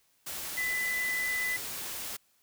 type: tone in noise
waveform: sine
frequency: 2000 Hz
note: B6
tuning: 21 cents sharp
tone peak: -29 dBFS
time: 0.57-1.57 s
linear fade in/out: 10 ms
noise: white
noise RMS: -38 dBFS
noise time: 0.26-2.17 s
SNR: +6 dB
effects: white hiss -69 dBFS RMS until 2.42 s